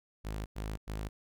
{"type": "tone bursts", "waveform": "sawtooth", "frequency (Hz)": 52.8, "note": "G#1", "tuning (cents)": 29, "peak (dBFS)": -32, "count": 3, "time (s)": [0.24, 1.09], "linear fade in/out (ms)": 20, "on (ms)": 220, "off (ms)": 95, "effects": []}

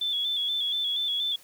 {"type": "tone with vibrato", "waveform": "sine", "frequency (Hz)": 3442, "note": "A7", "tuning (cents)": -39, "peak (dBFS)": -25, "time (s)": [0.01, 1.36], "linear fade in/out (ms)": 5, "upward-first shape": "square", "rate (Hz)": 4.2, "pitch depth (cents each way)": 44, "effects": ["white hiss -54 dBFS RMS until 1.43 s"]}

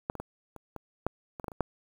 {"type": "clicks", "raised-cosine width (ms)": 1, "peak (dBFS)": [-15, -25, -23, -30, -25, -13, -25, -23, -21, -30, -12], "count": 11, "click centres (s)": [0.099, 0.153, 0.2, 0.563, 0.763, 1.066, 1.398, 1.443, 1.482, 1.518, 1.607], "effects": ["8-bit"]}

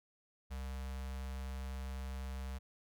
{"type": "tone with notch filter", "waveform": "square", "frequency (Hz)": 66, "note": "C2", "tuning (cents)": 16, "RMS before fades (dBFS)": -42, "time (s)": [0.5, 2.59], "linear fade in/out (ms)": 20, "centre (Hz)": 320, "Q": 1.1, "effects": []}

